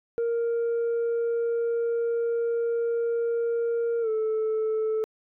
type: tone with pitch glide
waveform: sine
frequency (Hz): 466.2 to 437.5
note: A#4 to A4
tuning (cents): 0 to -10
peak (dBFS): -21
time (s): 0.18-5.04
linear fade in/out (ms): 0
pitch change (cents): -110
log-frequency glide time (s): 4.01-4.09
effects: tanh soft clip ceiling -22 dBFS